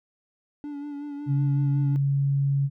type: tone with vibrato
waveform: triangle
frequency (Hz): 288.8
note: D4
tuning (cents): -29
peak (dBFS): -30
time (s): 0.64-1.96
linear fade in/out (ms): 0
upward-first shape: sine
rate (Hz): 5.4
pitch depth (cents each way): 33
type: tone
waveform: sine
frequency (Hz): 139.3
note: C#3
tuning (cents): +9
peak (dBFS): -20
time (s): 1.26-2.7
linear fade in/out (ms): 50
effects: none